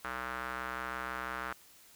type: tone with band-pass filter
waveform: square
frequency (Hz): 63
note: B1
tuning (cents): +35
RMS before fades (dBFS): -39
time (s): 0.04-1.53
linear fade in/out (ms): 5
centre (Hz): 1400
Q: 2.8
effects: white hiss -59 dBFS RMS until 1.95 s